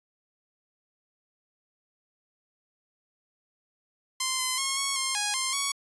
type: tone with pitch steps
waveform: 5% pulse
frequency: 1042 / 1028 / 1082 / 1104 / 1062 / 827 / 1053 / 1118 Hz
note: C6 / C6 / C#6 / C#6 / C6 / G#5 / C6 / C#6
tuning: -7 / -31 / -42 / -7 / +25 / -8 / +11 / +14 cents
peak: -14 dBFS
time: 4.2-5.72 s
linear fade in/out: 5 ms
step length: 190 ms
effects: resampled to 24000 Hz